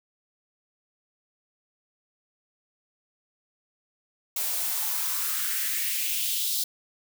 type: noise with high-pass filter sweep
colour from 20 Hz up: blue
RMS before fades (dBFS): -28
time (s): 4.36-6.64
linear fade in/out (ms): 5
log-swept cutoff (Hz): 530 to 4200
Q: 2.9
effects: none